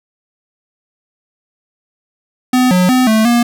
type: tone with pitch steps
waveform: square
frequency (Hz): 252.7 / 181.5 / 254.7 / 219.2 / 238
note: B3 / F#3 / C4 / A3 / A#3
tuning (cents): +40 / -33 / -46 / -6 / +36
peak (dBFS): -9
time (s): 2.53-3.43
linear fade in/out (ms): 5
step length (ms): 180
effects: none